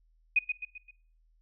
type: tone with echo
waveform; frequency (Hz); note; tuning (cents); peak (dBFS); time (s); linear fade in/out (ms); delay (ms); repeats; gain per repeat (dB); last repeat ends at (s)
sine; 2489; D#7; 0; -20; 0.36-0.39; 5; 130; 4; -7; 0.91
effects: noise-tail reverb RT60 0.5 s tail -21 dB re dry + added 40 Hz sine -63 dBFS peak until 1.41 s